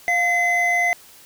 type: tone pair together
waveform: triangle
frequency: 703 / 2041 Hz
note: F5 / C7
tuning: +11 / -44 cents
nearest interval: octave + tritone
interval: 1845 cents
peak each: -20 / -16 dBFS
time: 0.08-0.93 s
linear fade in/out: 0 ms
effects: white hiss -47 dBFS RMS until 1.25 s